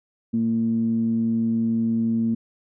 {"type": "tone with low-pass filter", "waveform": "15% pulse", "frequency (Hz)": 113.9, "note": "A#2", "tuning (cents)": -40, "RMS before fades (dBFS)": -22, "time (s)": [0.33, 2.35], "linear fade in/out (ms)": 10, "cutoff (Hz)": 240, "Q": 9.2, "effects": []}